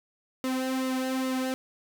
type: tone with flanger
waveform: sawtooth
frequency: 260 Hz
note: C4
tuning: 11 cents flat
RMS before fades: -29 dBFS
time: 0.44-1.54 s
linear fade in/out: 0 ms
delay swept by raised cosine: 1.2 to 3 ms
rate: 2.4 Hz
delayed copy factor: -0.7
effects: none